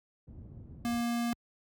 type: low-pass noise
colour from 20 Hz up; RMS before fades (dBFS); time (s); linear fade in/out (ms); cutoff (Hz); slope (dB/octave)
pink; -45; 0.27-1.01; 10; 190; 12
type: tone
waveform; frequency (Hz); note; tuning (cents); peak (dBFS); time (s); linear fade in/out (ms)
square; 236.3; A#3; +24; -30; 0.85-1.33; 0
effects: high-pass 60 Hz 12 dB/octave